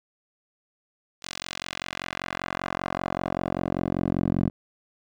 10% pulse tone with band-pass filter sweep, 45.15 Hz, F#1, 42 cents flat, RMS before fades -29 dBFS, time 1.22-4.5 s, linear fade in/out 10 ms, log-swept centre 5100 to 210 Hz, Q 1, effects none

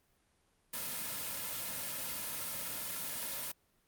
white noise with comb filter, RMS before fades -39 dBFS, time 0.73-3.52 s, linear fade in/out 10 ms, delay 2.6 ms, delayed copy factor -0.7, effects pink hiss -73 dBFS RMS until 3.87 s + Opus 32 kbps

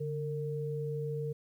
sine tone pair together, 144.57 / 457 Hz, D3 / A#4, -27 / -34 cents, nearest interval octave + minor sixth, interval 1993 cents, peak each -35 / -36 dBFS, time 0-1.33 s, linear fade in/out 10 ms, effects 11-bit

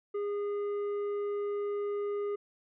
sine tone with tanh clipping, 409.1 Hz, G#4, 26 cents flat, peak -32 dBFS, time 0.14-2.36 s, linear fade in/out 10 ms, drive 7 dB, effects none

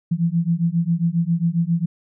sine beating tone pair, 165.1 / 172.5 Hz, E3 / F3, +3 / -21 cents, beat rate 7.4 Hz, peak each -20 dBFS, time 0.11-1.86 s, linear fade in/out 10 ms, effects none

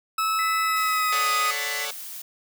40% pulse tone with pitch glide, 1300 to 1246.3 Hz, E6 to D#6, -24 to +2 cents, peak -21 dBFS, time 0.18-1.51 s, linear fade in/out 5 ms, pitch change -74 cents, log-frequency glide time 0.63-1.27 s
sine tone, 2000 Hz, B6, 21 cents sharp, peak -29 dBFS, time 0.39-1.85 s, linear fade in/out 0 ms
blue noise, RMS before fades -37 dBFS, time 0.76-2.22 s, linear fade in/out 5 ms
5% pulse chord, D major seventh, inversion second, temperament equal, 440 / 554.4 / 587.3 / 740 Hz, A4 / C#5 / D5 / F#5, 0 / 0 / 0 / 0 cents, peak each -23 dBFS, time 1.12-1.91 s, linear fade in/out 5 ms
effects none

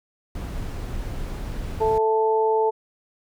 brown noise, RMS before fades -30 dBFS, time 0.35-1.98 s, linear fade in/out 2 ms
harmonic tone, 220 Hz, A3, in tune, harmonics 2 / 3 / 4, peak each -19 / -32 / -22 dBFS, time 1.8-2.71 s, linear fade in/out 20 ms
effects none

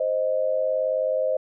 sine tone pair together, 523.3 / 622.3 Hz, C5 / D#5, 0 / 0 cents, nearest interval minor third, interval 300 cents, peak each -23 / -24 dBFS, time 0-1.37 s, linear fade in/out 5 ms, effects none

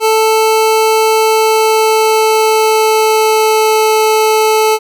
25% pulse tone with pitch glide, 440 to 435.4 Hz, A4 to A4, 0 to -18 cents, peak -4 dBFS, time 0-4.79 s, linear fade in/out 50 ms, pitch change -18 cents, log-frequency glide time 1.16-3.9 s, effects none

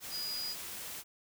sine tone in noise, 4908 Hz, D#8, 25 cents flat, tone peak -36 dBFS, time 0.1-0.56 s, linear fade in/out 50 ms, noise white, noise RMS -43 dBFS, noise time 0-1.04 s, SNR +4 dB, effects none

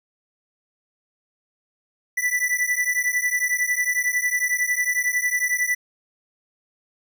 square beating tone pair, 1972 / 1983 Hz, B6 / B6, -3 / +7 cents, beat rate 11 Hz, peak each -24 dBFS, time 2.17-5.75 s, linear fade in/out 10 ms, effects none

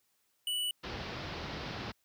square tone, 2958 Hz, F#7, 1 cent flat, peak -32 dBFS, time 0.47-0.71 s, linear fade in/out 2 ms
pink low-pass noise, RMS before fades -40 dBFS, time 0.83-1.92 s, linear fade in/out 10 ms, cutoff 5100 Hz, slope 48 dB/octave
effects white hiss -75 dBFS RMS until 2.04 s + high-pass 60 Hz 12 dB/octave

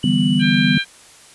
triangle tone, 2960 Hz, F#7, in tune, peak -23 dBFS, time 0.03-0.42 s, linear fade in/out 5 ms
sine chord, E minor seventh, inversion third, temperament equal, 146.83 / 164.81 / 196 / 246.9 Hz, D3 / E3 / G3 / B3, 0 / 0 / 0 / 0 cents, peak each -21 / -21 / -18 / -17 dBFS, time 0.04-0.78 s, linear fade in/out 2 ms
harmonic tone, 796 Hz, G5, 26 cents sharp, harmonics 2 / 3 / 4 / 5, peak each -21 / -23 / -24 / -25 dBFS, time 0.39-0.85 s, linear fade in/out 50 ms
effects white hiss -45 dBFS RMS until 1.34 s + resampled to 24000 Hz

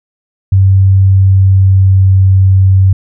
sine tone with pitch glide, 96.2 to 95.37 Hz, G2 to G2, -32 to -47 cents, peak -3 dBFS, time 0.52-2.93 s, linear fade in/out 5 ms, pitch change -15 cents, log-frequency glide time 1.04-2.15 s, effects none

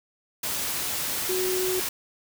sine tone in noise, 370 Hz, F#4, in tune, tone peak -25 dBFS, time 1.29-1.8 s, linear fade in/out 5 ms, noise white, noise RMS -29 dBFS, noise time 0.43-1.89 s, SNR +1 dB, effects none

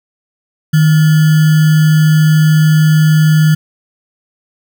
sine tone with sample-and-hold, 155.56 Hz, D#3, in tune, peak -5 dBFS, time 0.73-3.55 s, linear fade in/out 10 ms, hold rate 1575 Hz, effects none

